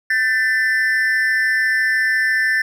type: tone with amplitude modulation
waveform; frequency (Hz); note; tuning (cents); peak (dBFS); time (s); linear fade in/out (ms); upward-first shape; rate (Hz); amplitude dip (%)
triangle; 1777; A6; +17; -9; 0.1-2.62; 5; sine; 234; 85
effects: none